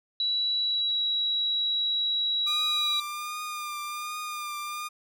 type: tone with pitch glide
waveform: sine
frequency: 3923 to 3885 Hz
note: B7 to B7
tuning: -12 to -29 cents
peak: -24 dBFS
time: 0.2-3 s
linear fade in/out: 2 ms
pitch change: -17 cents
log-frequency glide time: 0.59-1.01 s
type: tone with vibrato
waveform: sawtooth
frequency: 1207 Hz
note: D6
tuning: 47 cents sharp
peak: -29 dBFS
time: 2.46-4.89 s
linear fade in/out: 20 ms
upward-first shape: triangle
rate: 1.3 Hz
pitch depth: 32 cents each way
effects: none